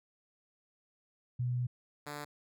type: tone pair in turn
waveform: sine / 5% pulse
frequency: 123.47 / 146.83 Hz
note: B2 / D3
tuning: 0 / 0 cents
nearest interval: minor third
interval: 300 cents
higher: second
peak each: -30 / -29 dBFS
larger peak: second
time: 1.39-1.67 / 2.06-2.25 s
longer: first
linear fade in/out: 10 ms
effects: none